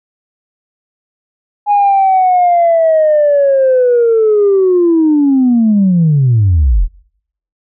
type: linear sweep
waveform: sine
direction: down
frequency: 830.6 to 34.65 Hz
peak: -5 dBFS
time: 1.66-6.88 s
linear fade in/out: 50 ms
effects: noise-tail reverb RT60 0.7 s tail -26 dB re dry + tanh soft clip ceiling -3 dBFS